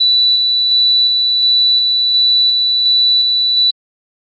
sine tone with tremolo, 3962 Hz, B7, 5 cents sharp, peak -8 dBFS, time 0-3.71 s, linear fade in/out 10 ms, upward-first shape square, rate 1.4 Hz, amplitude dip 25%, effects Opus 32 kbps

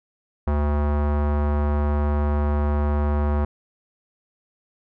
square tone with low-pass filter, 73.42 Hz, D2, in tune, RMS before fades -21 dBFS, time 0.47-3.45 s, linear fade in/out 5 ms, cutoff 1100 Hz, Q 1.5, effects none

